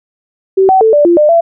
sine tone with pitch steps, 383.4 / 760 / 442.9 / 587 / 344.3 / 600 / 673 Hz, G4 / F#5 / A4 / D5 / F4 / D5 / E5, -38 / +46 / +11 / -1 / -25 / +37 / +36 cents, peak -4 dBFS, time 0.57-1.41 s, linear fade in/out 10 ms, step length 120 ms, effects none

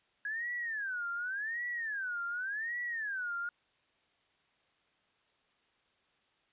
sine tone with vibrato, 1644 Hz, G#6, 18 cents flat, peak -34 dBFS, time 0.25-3.49 s, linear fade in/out 2 ms, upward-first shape sine, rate 0.88 Hz, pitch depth 290 cents each way, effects white hiss -72 dBFS RMS until 6.52 s + resampled to 8000 Hz

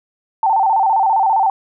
sine tone with vibrato, 830.6 Hz, G#5, in tune, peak -11 dBFS, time 0.43-1.5 s, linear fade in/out 2 ms, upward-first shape square, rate 15 Hz, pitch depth 120 cents each way, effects none

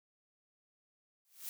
blue noise with exponential growth, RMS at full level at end -39 dBFS, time 1.25-1.49 s, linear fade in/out 0 ms, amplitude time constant 52 ms, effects none

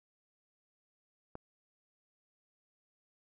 click, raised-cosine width 1 ms, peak -29 dBFS, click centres 1.354 s, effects none

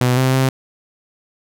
sawtooth tone with pitch steps, 125 / 130.3 / 131.9 Hz, B2 / C3 / C3, +21 / -7 / +14 cents, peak -9 dBFS, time 0.01-0.49 s, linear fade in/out 2 ms, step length 160 ms, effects none

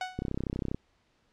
sawtooth tone with exponential decay, 741 Hz, F#5, 2 cents sharp, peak -25 dBFS, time 0.01-0.28 s, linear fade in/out 2 ms, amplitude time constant 57 ms
click train, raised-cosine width 3 ms, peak -19 dBFS, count 19, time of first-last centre 0.19-0.746 s, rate 32.4 Hz
effects pink hiss -70 dBFS RMS until 1.32 s + low-pass 5000 Hz 12 dB/octave

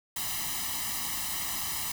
white noise with comb filter, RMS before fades -33 dBFS, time 0.16-1.92 s, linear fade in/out 5 ms, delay 1 ms, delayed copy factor +0.9, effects none

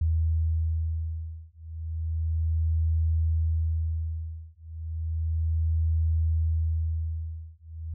sine beating tone pair, 80.5 / 80.83 Hz, E2 / E2, -41 / -33 cents, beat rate 0.33 Hz, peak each -27 dBFS, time 0.01-7.94 s, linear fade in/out 5 ms, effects none

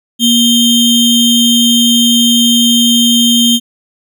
square ring-modulated tone, 1696 Hz, G#6, 36 cents sharp, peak -4 dBFS, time 0.19-3.6 s, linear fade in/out 50 ms, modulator 1460 Hz, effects none

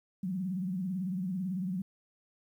sine tone with vibrato, 185 Hz, F#3, in tune, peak -31 dBFS, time 0.23-1.82 s, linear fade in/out 5 ms, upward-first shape sine, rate 18 Hz, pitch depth 120 cents each way, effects 11-bit

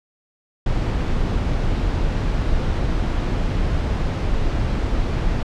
brown noise, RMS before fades -20 dBFS, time 0.66-5.43 s, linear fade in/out 5 ms, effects low-pass 5000 Hz 12 dB/octave

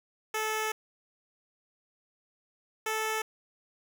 10% pulse tone pair in turn, 434.9 / 437.7 Hz, A4 / A4, -20 / -9 cents, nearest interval unison, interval 11 cents, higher second, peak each -21 dBFS, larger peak neither, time 0.34-0.72 / 2.86-3.22 s, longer first, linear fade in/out 5 ms, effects none

